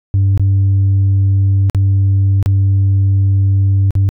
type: tone with dropouts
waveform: sine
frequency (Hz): 97.7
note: G2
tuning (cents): -5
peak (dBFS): -6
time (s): 0.14-4.09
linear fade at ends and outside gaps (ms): 0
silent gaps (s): 0.376-0.396 / 1.698-1.748 / 2.427-2.46 / 3.907-3.953
effects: tanh soft clip ceiling -7 dBFS